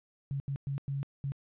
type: tone bursts at uneven times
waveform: sine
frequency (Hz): 138.59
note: C#3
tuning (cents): 0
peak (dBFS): -31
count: 5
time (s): 0.31-0.4 / 0.48-0.56 / 0.67-0.78 / 0.88-1.03 / 1.24-1.32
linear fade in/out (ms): 0
effects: resampled to 8000 Hz + 12-bit